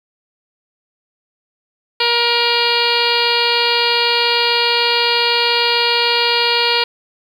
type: harmonic tone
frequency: 473.6 Hz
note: A#4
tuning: 27 cents sharp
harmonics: 1 / 2 / 3 / 4 / 5 / 6 / 7 / 8 / 9 / 10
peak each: -21 / -20 / -24 / -26 / -21 / -20 / -24 / -25 / -20 / -24 dBFS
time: 2-6.84 s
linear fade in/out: 5 ms
effects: 7-bit